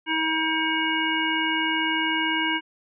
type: harmonic tone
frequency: 318.8 Hz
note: D#4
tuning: 42 cents sharp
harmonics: 1 / 3 / 5 / 7 / 9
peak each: -28 / -28 / -28 / -28 / -28 dBFS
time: 0.06-2.61 s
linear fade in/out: 50 ms
effects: none